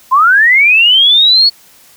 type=linear sweep; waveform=sine; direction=up; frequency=1000 to 4435 Hz; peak=-4 dBFS; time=0.11-1.5 s; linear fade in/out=20 ms; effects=white hiss -43 dBFS RMS until 1.96 s